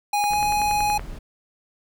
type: tone with pitch glide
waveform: square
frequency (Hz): 824 to 833.6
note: G#5 to G#5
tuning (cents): -14 to +6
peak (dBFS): -20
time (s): 0.13-0.98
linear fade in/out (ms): 5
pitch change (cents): +20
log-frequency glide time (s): 0.27-0.36
type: click train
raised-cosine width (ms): 0.5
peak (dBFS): -18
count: 9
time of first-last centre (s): 0.24-0.995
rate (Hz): 10.6
type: noise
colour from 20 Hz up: brown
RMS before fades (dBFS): -35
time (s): 0.3-1.19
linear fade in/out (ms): 10
effects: none